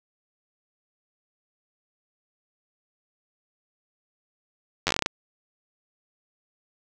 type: slowing click train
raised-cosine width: 0.2 ms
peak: -5 dBFS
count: 10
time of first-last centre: 4.87-5.061 s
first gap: 10 ms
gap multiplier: 1.18
effects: none